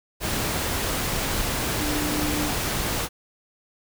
sine tone in noise, 298.2 Hz, D4, 27 cents sharp, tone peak -27 dBFS, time 1.78-2.51 s, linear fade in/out 50 ms, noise pink, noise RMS -26 dBFS, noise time 0.2-3.09 s, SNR -4 dB, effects none

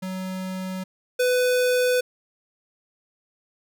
square tone pair in turn, 187 / 499.2 Hz, F#3 / B4, +19 / +19 cents, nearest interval octave + perfect fourth, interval 1700 cents, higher second, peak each -29 / -19 dBFS, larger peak second, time 0.02-0.84 / 1.19-2.01 s, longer neither, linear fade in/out 10 ms, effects none

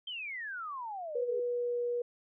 sine exponential sweep, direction down, 3191 to 392 Hz, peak -37 dBFS, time 0.07-1.4 s, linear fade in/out 5 ms
sine tone with pitch glide, 486.5 to 482 Hz, B4 to B4, -26 to -42 cents, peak -30 dBFS, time 1.15-2.02 s, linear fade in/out 5 ms, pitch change -16 cents, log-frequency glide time 1.4-1.8 s
effects none

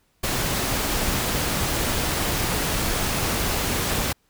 pink noise, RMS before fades -24 dBFS, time 0.23-4.13 s, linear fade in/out 10 ms, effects pink hiss -66 dBFS RMS until 4.29 s

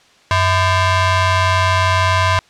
sawtooth ring-modulated tone, 554.4 Hz, C#5, in tune, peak -5 dBFS, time 0.31-2.39 s, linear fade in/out 0 ms, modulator 461 Hz, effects white hiss -50 dBFS RMS until 2.49 s + low-pass 5000 Hz 12 dB/octave

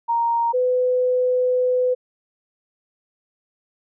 sine tone pair in turn, 932.3 / 502.5 Hz, A#5 / B4, 0 / +30 cents, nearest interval major seventh, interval 1070 cents, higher first, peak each -17 / -16 dBFS, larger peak second, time 0.08-0.53 / 0.53-1.95 s, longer second, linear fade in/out 20 ms, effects none

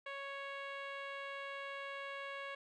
10% pulse tone with low-pass filter, 554.4 Hz, C#5, in tune, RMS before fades -45 dBFS, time 0.06-2.55 s, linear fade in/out 5 ms, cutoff 2700 Hz, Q 0.85, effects none

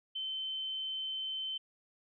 sine tone, 3079 Hz, G7, 32 cents flat, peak -35 dBFS, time 0.15-1.58 s, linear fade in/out 10 ms, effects none

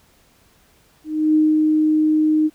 sine tone with ADSR envelope, 309.1 Hz, D#4, 11 cents flat, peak -11 dBFS, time 1.04-2.5 s, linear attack 310 ms, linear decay 210 ms, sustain -2 dB, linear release 40 ms, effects pink hiss -56 dBFS RMS until 2.54 s

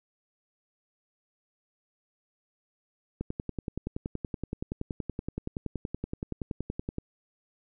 click train, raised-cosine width 3 ms, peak -19 dBFS, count 41, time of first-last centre 3.21-6.984 s, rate 10.6 Hz, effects none

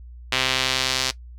sawtooth tone with band-pass filter sweep, 130.1 Hz, C3, 9 cents flat, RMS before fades -23 dBFS, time 0.32-1.11 s, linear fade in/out 5 ms, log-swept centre 3100 to 4800 Hz, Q 1.5, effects noise-tail reverb RT60 0.1 s tail -17 dB re dry + added 60 Hz sine -38 dBFS peak until 1.38 s

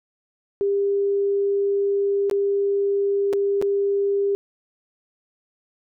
sine tone with dropouts, 399.7 Hz, G4, 34 cents sharp, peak -18 dBFS, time 0.61-4.35 s, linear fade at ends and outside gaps 0 ms, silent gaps 2.298-2.312 / 3.329-3.334 / 3.615-3.624 s, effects none

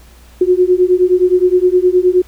sine beating tone pair, 358.7 / 368.3 Hz, F4 / F#4, +46 / -8 cents, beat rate 9.6 Hz, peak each -11 dBFS, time 0.41-2.22 s, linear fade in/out 5 ms, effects added 60 Hz sine -40 dBFS peak until 2.27 s + pink hiss -46 dBFS RMS until 2.27 s

